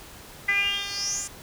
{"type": "tone with band-pass filter sweep", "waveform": "10% pulse", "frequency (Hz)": 400.8, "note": "G4", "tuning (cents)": 38, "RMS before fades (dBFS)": -27, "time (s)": [0.48, 1.28], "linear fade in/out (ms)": 10, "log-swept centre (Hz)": [2000, 8100], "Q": 9.5, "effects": ["pink hiss -45 dBFS RMS until 1.42 s"]}